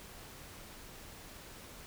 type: silence
effects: pink hiss -51 dBFS RMS until 1.86 s